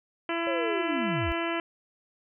harmonic tone, 335.6 Hz, E4, 31 cents sharp, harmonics 1 / 2 / 3 / 4 / 5 / 6 / 7 / 8 / 9, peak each -31 / -34 / -36 / -37 / -38 / -39 / -39 / -40 / -41 dBFS, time 0.29-1.6 s, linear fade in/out 2 ms
sine linear sweep, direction down, 566 to 55 Hz, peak -29 dBFS, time 0.47-1.32 s, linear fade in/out 0 ms
effects none

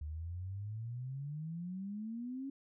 sine exponential sweep, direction up, 73.42 to 277.7 Hz, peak -39 dBFS, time 0.01-2.5 s, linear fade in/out 5 ms, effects none

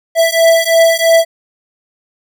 square beating tone pair, 659.3 / 662.3 Hz, E5 / E5, 0 / +8 cents, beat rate 3 Hz, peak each -11 dBFS, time 0.15-1.25 s, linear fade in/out 50 ms, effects none

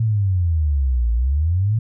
sine exponential two-way sweep, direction down then up, 115.5 to 55.9 to 115.5 Hz, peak -15 dBFS, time 0-1.79 s, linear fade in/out 5 ms, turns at 1.12 s, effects none

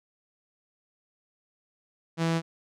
sawtooth tone, 164.9 Hz, E3, 1 cent sharp, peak -20 dBFS, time 2.17-2.42 s, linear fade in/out 50 ms, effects low-pass 7000 Hz 12 dB/octave

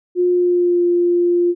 sine tone with pitch glide, 357.3 to 349.5 Hz, F4 to F4, +40 to +1 cents, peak -12 dBFS, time 0.15-1.55 s, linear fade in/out 50 ms, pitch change -39 cents, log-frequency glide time 0.29-0.84 s, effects none

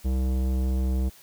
sine tone with tanh clipping, 64.5 Hz, C2, 24 cents flat, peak -24 dBFS, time 0.04-1.1 s, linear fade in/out 20 ms, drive 16 dB, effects white hiss -52 dBFS RMS until 1.22 s

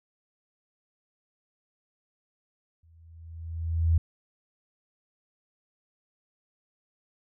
sine tone with exponential growth, 82.41 Hz, E2, in tune, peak -17 dBFS, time 2.83-3.98 s, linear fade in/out 5 ms, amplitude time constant 250 ms, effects none

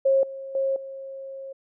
sine tone with level steps, 540 Hz, C#5, 45 cents flat, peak -16 / -33 / -21 / -34 dBFS, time 0.05-1.53 s, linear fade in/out 10 ms, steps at 0.23 / 0.55 / 0.76 s, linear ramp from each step 2 ms, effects none

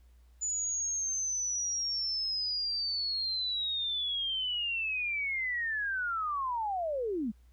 sine linear sweep, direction down, 6990 to 196 Hz, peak -30 dBFS, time 0.41-7.32 s, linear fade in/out 20 ms, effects added 60 Hz sine -56 dBFS peak until 7.52 s + pink hiss -73 dBFS RMS until 7.52 s

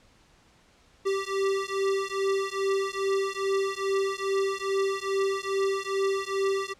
square beating tone pair, 389.2 / 391.6 Hz, G4 / G4, -12 / -2 cents, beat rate 2.4 Hz, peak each -29 dBFS, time 1.05-6.74 s, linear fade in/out 20 ms, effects pink hiss -60 dBFS RMS until 6.79 s + low-pass 7000 Hz 12 dB/octave

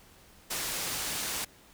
white low-pass noise, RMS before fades -34 dBFS, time 0.5-1.45 s, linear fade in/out 10 ms, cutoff 11000 Hz, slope 12 dB/octave, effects pink hiss -57 dBFS RMS until 1.73 s

